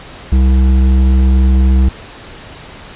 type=tone with hard clipping; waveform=triangle; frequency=65 Hz; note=C2; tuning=11 cents flat; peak=-8 dBFS; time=0.32-1.89 s; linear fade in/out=5 ms; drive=13 dB; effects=pink hiss -33 dBFS RMS until 2.95 s + resampled to 8000 Hz